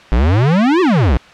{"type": "exponential two-way sweep", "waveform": "square", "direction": "up then down", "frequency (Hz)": [52.4, 387.2, 52.4], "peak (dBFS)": -10, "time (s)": [0.12, 1.17], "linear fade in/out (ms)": 0, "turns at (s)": 0.81, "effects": ["white hiss -40 dBFS RMS until 1.33 s", "low-pass 3000 Hz 12 dB/octave"]}